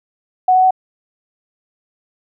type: tone with pitch steps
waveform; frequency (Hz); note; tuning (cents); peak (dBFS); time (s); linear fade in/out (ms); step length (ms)
sine; 740 / 744.7 / 749.5; F#5 / F#5 / F#5; 0 / +11 / +22; -8; 0.48-0.708; 5; 76
effects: none